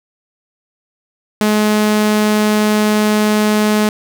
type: tone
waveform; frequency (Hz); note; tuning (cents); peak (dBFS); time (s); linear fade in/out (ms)
sawtooth; 212.1; G#3; +37; -7; 1.41-3.89; 0
effects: none